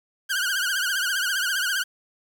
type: tone with vibrato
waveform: sawtooth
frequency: 1519 Hz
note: F#6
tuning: 45 cents sharp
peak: -19 dBFS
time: 0.29-1.84 s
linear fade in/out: 20 ms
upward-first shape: triangle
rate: 15 Hz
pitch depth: 140 cents each way
effects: 8-bit